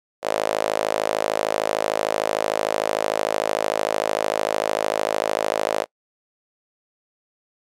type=tone with high-pass filter; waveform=sawtooth; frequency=53.3 Hz; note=G#1; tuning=46 cents sharp; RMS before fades=-23 dBFS; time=0.22-5.86 s; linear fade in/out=50 ms; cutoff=570 Hz; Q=3.5; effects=noise-tail reverb RT60 0.1 s tail -25 dB re dry + low-pass 12000 Hz 12 dB/octave